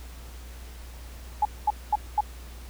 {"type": "tone bursts", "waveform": "sine", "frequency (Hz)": 843, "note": "G#5", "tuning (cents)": 26, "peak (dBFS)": -18, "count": 4, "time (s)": [1.42, 2.208], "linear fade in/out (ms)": 5, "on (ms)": 32, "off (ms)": 220, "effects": ["added 60 Hz sine -40 dBFS peak until 2.69 s", "pink hiss -49 dBFS RMS until 2.69 s"]}